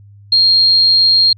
sine tone, 4229 Hz, C8, 18 cents sharp, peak -7 dBFS, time 0.32-1.33 s, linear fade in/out 5 ms, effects added 101 Hz sine -38 dBFS peak until 1.37 s

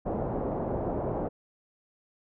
white low-pass noise, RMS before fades -31 dBFS, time 0.05-1.29 s, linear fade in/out 20 ms, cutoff 710 Hz, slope 24 dB/octave, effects none

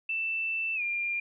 sine tone with pitch glide, 2660 to 2397 Hz, E7 to D7, +15 to +35 cents, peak -28 dBFS, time 0.09-1.2 s, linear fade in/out 5 ms, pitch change -180 cents, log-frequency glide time 0.75-0.82 s, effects none

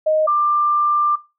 sine tone pair in turn, 622.3 / 1187.7 Hz, D#5 / D6, 0 / +19 cents, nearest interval major seventh, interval 1119 cents, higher second, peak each -13 dBFS, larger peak neither, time 0.06-0.27 / 0.27-1.16 s, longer second, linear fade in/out 10 ms, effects noise-tail reverb RT60 0.3 s tail -21 dB re dry

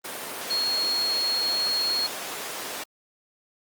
sine tone in noise, 4275 Hz, C8, 36 cents sharp, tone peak -23 dBFS, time 0.5-2.07 s, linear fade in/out 10 ms, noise pink, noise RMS -32 dBFS, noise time 0.04-2.84 s, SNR +6 dB, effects high-pass 400 Hz 12 dB/octave + Opus 32 kbps

